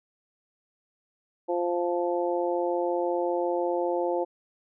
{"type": "harmonic tone", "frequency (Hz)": 174.61, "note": "F3", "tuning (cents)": 0, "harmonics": [2, 3, 4, 5], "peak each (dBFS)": [-28, -28, -33, -33], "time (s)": [1.48, 4.25], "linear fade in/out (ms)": 20, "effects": []}